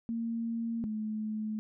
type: tone pair in turn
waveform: sine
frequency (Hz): 230 / 215.6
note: A#3 / A3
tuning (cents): -23 / -35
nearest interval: minor second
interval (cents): 112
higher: first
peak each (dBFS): -31 / -32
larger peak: first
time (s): 0.09-0.84 / 0.84-1.59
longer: neither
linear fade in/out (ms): 0
effects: none